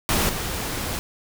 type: noise with level steps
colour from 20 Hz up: pink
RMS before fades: -21 / -28 dBFS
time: 0.09-0.99 s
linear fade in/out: 0 ms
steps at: 0.29 s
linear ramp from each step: 2 ms
effects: none